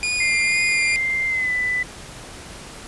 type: tone with vibrato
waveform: sawtooth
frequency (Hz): 2427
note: D#7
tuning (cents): -44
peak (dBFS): -17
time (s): 0.03-0.96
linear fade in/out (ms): 0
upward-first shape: sine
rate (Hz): 2.1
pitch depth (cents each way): 22
type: tone with pitch glide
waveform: sine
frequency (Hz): 2093 to 1993.9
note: C7 to B6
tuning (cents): 0 to +16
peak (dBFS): -19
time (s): 0.2-1.83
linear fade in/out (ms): 5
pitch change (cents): -84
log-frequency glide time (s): 1.27-1.51
effects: pink hiss -38 dBFS RMS until 2.87 s + resampled to 24000 Hz